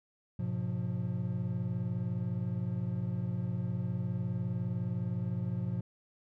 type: chord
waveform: triangle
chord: F diminished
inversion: first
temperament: equal with one note detuned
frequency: 103.83 / 123.47 / 177.87 Hz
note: Ab2 / Cb3 / F3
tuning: 0 / 0 / +32 cents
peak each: -35 / -33 / -34 dBFS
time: 0.39-5.81 s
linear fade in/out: 5 ms
effects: none